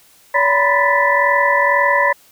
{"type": "tone cluster", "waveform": "sine", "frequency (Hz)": [569, 970, 1012, 1760, 1976], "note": ["C#5", "B5", "B5", "A6", "B6"], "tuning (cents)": [45, -31, 42, 0, 0], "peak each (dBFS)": -18, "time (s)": [0.34, 2.13], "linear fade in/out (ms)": 10, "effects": ["white hiss -50 dBFS RMS until 2.31 s"]}